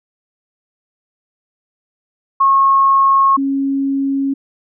sine tone pair in turn, 1089 / 274.1 Hz, C#6 / C#4, -31 / -19 cents, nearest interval 2 octaves, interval 2388 cents, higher first, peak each -8 / -14 dBFS, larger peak first, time 2.4-3.37 / 3.37-4.34 s, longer neither, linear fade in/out 10 ms, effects none

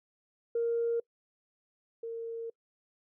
sine tone pair in turn, 466.2 / 459 Hz, A#4 / A#4, 0 / -27 cents, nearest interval unison, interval 27 cents, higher first, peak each -26 / -35 dBFS, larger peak first, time 0.55-1 / 2.03-2.5 s, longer second, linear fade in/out 5 ms, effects noise-tail reverb RT60 0.1 s tail -26 dB re dry + tanh soft clip ceiling -22 dBFS

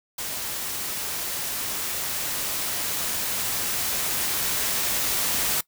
white noise with level ramp, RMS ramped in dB -31 to -24 dBFS, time 0.18-5.61 s, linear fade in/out 5 ms, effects noise-tail reverb RT60 0.1 s tail -21 dB re dry

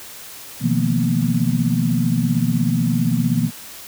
sine tone cluster, 124.5 / 157.9 / 173.7 / 226.3 / 243.2 Hz, B2 / D#3 / F3 / A3 / B3, +14 / +26 / -9 / +49 / -26 cents, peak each -22 dBFS, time 0.6-3.51 s, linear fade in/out 50 ms, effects white hiss -37 dBFS RMS until 3.87 s

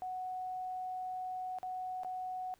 sine tone with dropouts, 740 Hz, F#5, in tune, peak -37 dBFS, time 0.02-2.54 s, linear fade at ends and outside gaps 0 ms, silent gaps 1.586-1.63 / 2.034-2.047 s, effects pink hiss -69 dBFS RMS until 2.59 s

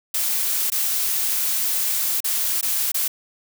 blue noise with dropouts, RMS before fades -22 dBFS, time 0.14-3.08 s, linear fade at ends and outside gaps 5 ms, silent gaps 0.702-0.719 / 2.205-2.243 / 2.612-2.627 / 2.918-2.943 s, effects none

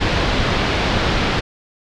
pink low-pass noise, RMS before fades -18 dBFS, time 0-1.41 s, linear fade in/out 20 ms, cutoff 4400 Hz, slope 24 dB/octave, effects none

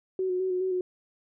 sine tone with vibrato, 370 Hz, F#4, in tune, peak -25 dBFS, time 0.19-0.81 s, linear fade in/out 2 ms, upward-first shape square, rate 4.8 Hz, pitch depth 25 cents each way, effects none

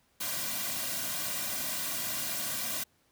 white noise with comb filter, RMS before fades -34 dBFS, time 0.2-2.84 s, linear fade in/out 10 ms, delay 2.3 ms, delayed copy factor -0.85, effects pink hiss -69 dBFS RMS until 3.11 s + high-pass 60 Hz 12 dB/octave

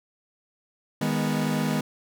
40% pulse chord, G# minor, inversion second, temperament equal with one note detuned, 155.56 / 205.5 / 246.9 Hz, D#3 / G#3 / B3, 0 / -18 / 0 cents, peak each -27 dBFS, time 1.01-1.81 s, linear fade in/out 5 ms, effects none

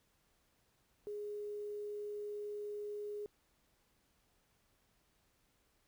sine tone with quantisation, 415.3 Hz, G#4, in tune, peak -40 dBFS, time 1.07-3.26 s, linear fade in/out 0 ms, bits 11, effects pink hiss -75 dBFS RMS until 5.87 s

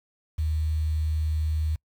sine tone with quantisation, 77.78 Hz, D#2, in tune, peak -23 dBFS, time 0.38-1.76 s, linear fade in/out 10 ms, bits 8, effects noise-tail reverb RT60 0.1 s tail -26 dB re dry

